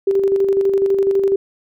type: tone with tremolo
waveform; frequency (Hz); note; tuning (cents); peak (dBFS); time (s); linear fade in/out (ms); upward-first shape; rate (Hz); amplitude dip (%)
sine; 392; G4; 0; -11; 0.07-1.36; 5; square; 12; 40
effects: none